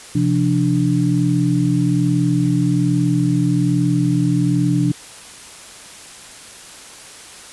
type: tone cluster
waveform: sine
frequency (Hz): 130.6 / 171.8 / 294.4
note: C3 / F3 / D4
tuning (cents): -3 / -28 / +4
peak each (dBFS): -18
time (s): 0.15-4.92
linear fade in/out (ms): 5
effects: white hiss -38 dBFS RMS until 7.52 s + resampled to 24000 Hz